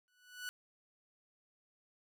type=tone with exponential growth; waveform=sawtooth; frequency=1480 Hz; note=F#6; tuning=in tune; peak=-34 dBFS; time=0.08-0.49 s; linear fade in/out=0 ms; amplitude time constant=87 ms; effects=none